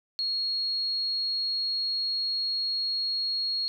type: tone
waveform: sine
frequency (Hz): 4300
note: C8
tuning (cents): +47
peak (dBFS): -26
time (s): 0.19-3.68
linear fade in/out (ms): 0
effects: none